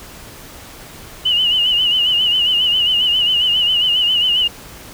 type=tone with vibrato; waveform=sine; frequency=2935 Hz; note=F#7; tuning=15 cents flat; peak=-12 dBFS; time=1.25-4.48 s; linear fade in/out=10 ms; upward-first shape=sine; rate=7.4 Hz; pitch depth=72 cents each way; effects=pink hiss -37 dBFS RMS until 4.93 s